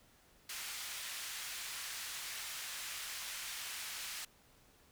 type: band-pass noise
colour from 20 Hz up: pink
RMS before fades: -44 dBFS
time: 0.49-4.25 s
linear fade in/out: 5 ms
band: 1800 to 14000 Hz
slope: 12 dB/octave
effects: pink hiss -66 dBFS RMS until 4.91 s